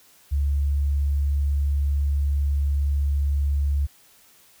sine tone, 71 Hz, C#2, 42 cents sharp, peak -19 dBFS, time 0.31-3.87 s, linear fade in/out 20 ms, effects white hiss -55 dBFS RMS until 4.6 s

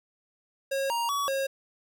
square tone with pitch steps, 544 / 937 / 1132 / 542 Hz, C#5 / A#5 / C#6 / C#5, -33 / +9 / +36 / -39 cents, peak -27 dBFS, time 0.71-1.47 s, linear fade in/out 10 ms, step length 190 ms, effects none

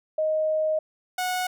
sine / sawtooth tone pair in turn, 624 / 732.8 Hz, D#5 / F#5, +5 / -17 cents, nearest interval minor third, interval 278 cents, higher second, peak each -21 dBFS, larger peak neither, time 0.18-0.79 / 1.18-1.47 s, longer first, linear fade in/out 5 ms, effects none

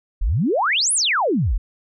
sine exponential two-way sweep, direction up then down, 34.65 to 10990 to 34.65 Hz, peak -16 dBFS, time 0.21-1.58 s, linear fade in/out 10 ms, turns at 0.93 s, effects none

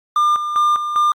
triangle tone with tremolo, 1200 Hz, D6, 37 cents sharp, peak -10 dBFS, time 0.16-1.12 s, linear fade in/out 2 ms, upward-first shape square, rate 2.5 Hz, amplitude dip 60%, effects Opus 48 kbps

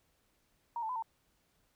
sine tone with pitch steps, 939 / 883 / 1006 / 903 Hz, A#5 / A5 / B5 / A5, +12 / +6 / +32 / +45 cents, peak -34 dBFS, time 0.76-1.024 s, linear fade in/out 2 ms, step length 66 ms, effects pink hiss -74 dBFS RMS until 1.75 s

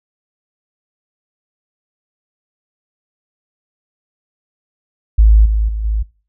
sine tone with level steps, 53.6 Hz, A1, 45 cents flat, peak -4 / -11 / -17 / -13 dBFS, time 5.18-6.03 s, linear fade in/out 10 ms, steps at 5.45 / 5.68 / 5.84 s, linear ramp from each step 10 ms, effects noise-tail reverb RT60 0.4 s tail -23 dB re dry

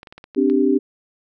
clicks, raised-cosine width 0.3 ms, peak -23 dBFS, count 7, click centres 0.031 / 0.072 / 0.125 / 0.18 / 0.241 / 0.348 / 0.499 s
sine chord, C suspended second, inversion none, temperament equal, 261.6 / 293.7 / 392 Hz, C4 / D4 / G4, 0 / 0 / 0 cents, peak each -18 dBFS, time 0.36-0.79 s, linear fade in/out 20 ms
effects none

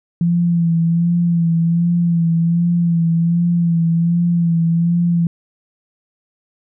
sine tone with vibrato, 169.3 Hz, E3, 46 cents sharp, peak -12 dBFS, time 0.21-5.27 s, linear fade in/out 2 ms, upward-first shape sine, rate 1.3 Hz, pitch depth 36 cents each way, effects none

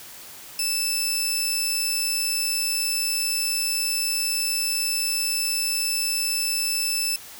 15% pulse tone pair together, 2637 / 5274 Hz, E7 / E8, 0 / 0 cents, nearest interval octave, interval 1200 cents, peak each -20 / -21 dBFS, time 0.59-7.16 s, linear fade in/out 2 ms, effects white hiss -42 dBFS RMS until 7.39 s

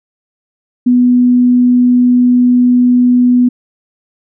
sine tone, 246.9 Hz, B3, in tune, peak -5 dBFS, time 0.86-3.49 s, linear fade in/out 10 ms, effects none

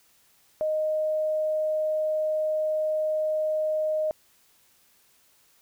sine tone, 620 Hz, D#5, 6 cents flat, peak -23 dBFS, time 0.61-4.11 s, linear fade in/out 0 ms, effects white hiss -62 dBFS RMS until 5.61 s

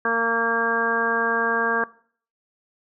harmonic tone, 230.1 Hz, A#3, 22 cents flat, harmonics 1 / 2 / 3 / 4 / 5 / 6 / 7, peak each -31 / -26 / -31 / -30 / -25 / -32 / -23 dBFS, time 0.05-1.84 s, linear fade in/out 2 ms, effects noise-tail reverb RT60 0.5 s tail -20 dB re dry

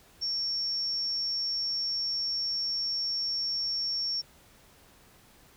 sine tone, 5480 Hz, F8, 34 cents flat, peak -28 dBFS, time 0.21-4.22 s, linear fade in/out 20 ms, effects pink hiss -58 dBFS RMS until 5.56 s

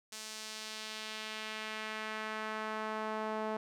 sawtooth tone with band-pass filter sweep, 217 Hz, A3, 24 cents flat, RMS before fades -40 dBFS, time 0.12-3.57 s, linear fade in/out 5 ms, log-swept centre 6500 to 750 Hz, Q 1.1, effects none

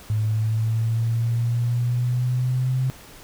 sine exponential sweep, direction up, 107.2 to 130.5 Hz, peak -19 dBFS, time 0.1-2.9 s, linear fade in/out 0 ms, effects pink hiss -45 dBFS RMS until 3.23 s

